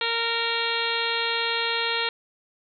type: harmonic tone with a mistuned harmonic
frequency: 462.6 Hz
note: A#4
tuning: 13 cents flat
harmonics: 1 / 2 / 3 / 4 / 5 / 6 / 7 / 8 / 9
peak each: -32 / -32 / -32 / -32 / -32 / -32 / -32 / -32 / -32 dBFS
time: 0.01-2.09 s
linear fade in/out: 2 ms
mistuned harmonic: 7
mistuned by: +21 cents
effects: none